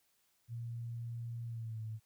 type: tone with pitch glide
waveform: sine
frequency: 117.3 to 110.08 Hz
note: A#2 to A2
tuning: +11 to +1 cents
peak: -39 dBFS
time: 0.48-2 s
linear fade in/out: 50 ms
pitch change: -110 cents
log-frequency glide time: 1.45-1.81 s
effects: white hiss -75 dBFS RMS until 2.05 s